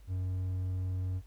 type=tone with hard clipping; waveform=triangle; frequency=92.5 Hz; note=F#2; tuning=in tune; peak=-32 dBFS; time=0.07-1.22 s; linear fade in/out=50 ms; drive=6 dB; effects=added 50 Hz sine -51 dBFS peak until 1.26 s + pink hiss -67 dBFS RMS until 1.26 s